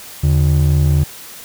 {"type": "ring-modulated tone", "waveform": "triangle", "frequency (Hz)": 111.3, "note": "A2", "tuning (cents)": 20, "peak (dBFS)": -5, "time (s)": [0.23, 1.04], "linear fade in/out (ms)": 10, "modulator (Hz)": 32.1, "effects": ["white hiss -35 dBFS RMS until 1.44 s"]}